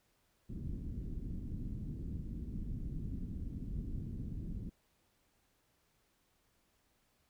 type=low-pass noise; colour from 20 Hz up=pink; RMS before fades=-41 dBFS; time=0.49-4.7 s; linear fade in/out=10 ms; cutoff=260 Hz; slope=24 dB/octave; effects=pink hiss -75 dBFS RMS until 7.29 s